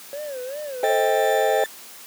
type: tone with vibrato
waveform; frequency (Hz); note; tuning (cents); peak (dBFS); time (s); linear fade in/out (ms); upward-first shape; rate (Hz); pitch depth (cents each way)
triangle; 549; C#5; -17; -27; 0.13-0.92; 0; sine; 2.6; 170
type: chord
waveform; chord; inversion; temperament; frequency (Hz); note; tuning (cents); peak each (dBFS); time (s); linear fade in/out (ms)
triangle; A half-diminished seventh; none; just; 440 / 528 / 633.6 / 792; A4 / C5 / Eb5 / G5; 0 / +16 / +31 / +18; -21; 0.83-1.64; 2
type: tone with tremolo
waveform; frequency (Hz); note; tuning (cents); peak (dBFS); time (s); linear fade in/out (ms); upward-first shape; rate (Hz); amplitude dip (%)
35% pulse; 1770; A6; +10; -26; 0.84-1.66; 0; sine; 2.6; 25
effects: white hiss -42 dBFS RMS until 2.06 s + high-pass 200 Hz 12 dB/octave